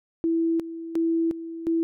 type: tone with tremolo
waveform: sine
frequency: 330 Hz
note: E4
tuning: 2 cents sharp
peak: -20 dBFS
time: 0.24-1.83 s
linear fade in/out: 0 ms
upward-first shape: square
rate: 1.4 Hz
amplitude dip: 75%
effects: none